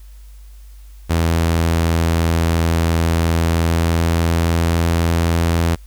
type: tone with pitch glide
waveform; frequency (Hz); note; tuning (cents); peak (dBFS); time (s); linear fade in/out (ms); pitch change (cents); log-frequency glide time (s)
sawtooth; 82.9 to 83.81; E2 to E2; +10 to +29; -10; 1.09-5.76; 20; +19; 3.34-4.76
effects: added 50 Hz sine -36 dBFS peak until 5.86 s + white hiss -54 dBFS RMS until 5.86 s